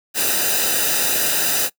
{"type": "noise with comb filter", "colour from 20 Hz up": "white", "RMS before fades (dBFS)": -19, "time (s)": [0.14, 1.7], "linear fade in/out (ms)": 50, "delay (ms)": 0.91, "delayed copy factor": -0.75, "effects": ["noise-tail reverb RT60 0.1 s tail -21 dB re dry"]}